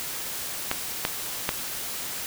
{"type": "clicks", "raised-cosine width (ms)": 0.3, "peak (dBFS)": -7, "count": 3, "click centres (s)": [0.714, 1.051, 1.491], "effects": ["white hiss -33 dBFS RMS until 2.26 s"]}